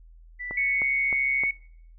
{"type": "tone with pitch glide", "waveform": "sine", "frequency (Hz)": [1975.5, 2083], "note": ["B6", "C7"], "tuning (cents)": [0, -8], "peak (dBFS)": -32, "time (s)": [0.39, 1.47], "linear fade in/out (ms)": 20, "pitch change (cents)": 92, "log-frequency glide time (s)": [0.71, 0.83]}
{"type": "click train", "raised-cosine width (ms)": 1, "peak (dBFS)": -22, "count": 4, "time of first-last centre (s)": [0.51, 1.436], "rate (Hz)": 3.24}
{"type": "tone", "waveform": "sine", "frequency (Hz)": 2217, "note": "C#7", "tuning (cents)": 0, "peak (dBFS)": -22, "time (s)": [0.57, 1.51], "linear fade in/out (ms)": 5}
{"effects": ["noise-tail reverb RT60 0.6 s tail -22 dB re dry", "added 41 Hz sine -47 dBFS peak until 1.98 s"]}